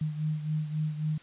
sine beating tone pair, 153.2 / 156.9 Hz, D#3 / D#3, -27 / +15 cents, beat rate 3.7 Hz, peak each -29 / -35 dBFS, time 0.01-1.18 s, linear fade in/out 5 ms, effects white hiss -54 dBFS RMS until 1.22 s + resampled to 8000 Hz

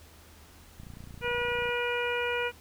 click train, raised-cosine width 5 ms, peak -33 dBFS, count 27, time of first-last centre 0.8-1.69 s, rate 29.2 Hz
harmonic tone, 482.9 Hz, B4, 39 cents flat, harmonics 1 / 2 / 3 / 4 / 5 / 6, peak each -31 / -36 / -34 / -40 / -34 / -39 dBFS, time 1.21-2.52 s, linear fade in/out 50 ms
effects added 79 Hz sine -55 dBFS peak until 2.6 s + pink hiss -55 dBFS RMS until 2.6 s

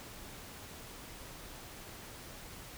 silence, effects pink hiss -49 dBFS RMS until 2.77 s

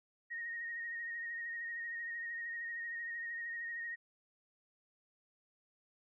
sine tone with vibrato, 1864.7 Hz, A#6, in tune, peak -39 dBFS, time 0.3-3.96 s, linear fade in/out 20 ms, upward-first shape sine, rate 13 Hz, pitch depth 27 cents each way, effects none

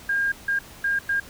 sine tone bursts at uneven times, 1613 Hz, G6, 49 cents sharp, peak -20 dBFS, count 4, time 0.09-0.32 / 0.48-0.59 / 0.84-0.99 / 1.09-1.2 s, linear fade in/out 5 ms, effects pink hiss -45 dBFS RMS until 1.29 s

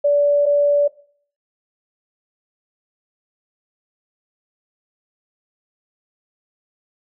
sine tone pair in turn, 578 / 578 Hz, D5 / D5, -28 / -28 cents, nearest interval unison, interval 0 cents, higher neither, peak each -12 dBFS, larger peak neither, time 0.04-0.46 / 0.46-0.88 s, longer neither, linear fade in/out 10 ms, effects noise-tail reverb RT60 0.5 s tail -18 dB re dry

